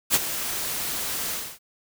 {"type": "noise with ADSR envelope", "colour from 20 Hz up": "white", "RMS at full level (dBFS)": -17, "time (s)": [0.1, 1.59], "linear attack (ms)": 48, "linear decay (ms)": 32, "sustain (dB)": -12, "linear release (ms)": 270, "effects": []}